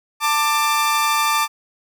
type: tone pair together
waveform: sawtooth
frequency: 890 / 1182.5 Hz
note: A5 / D6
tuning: +20 / +12 cents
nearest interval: perfect fourth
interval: 492 cents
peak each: -17 / -14 dBFS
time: 0.2-1.48 s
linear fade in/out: 50 ms
effects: none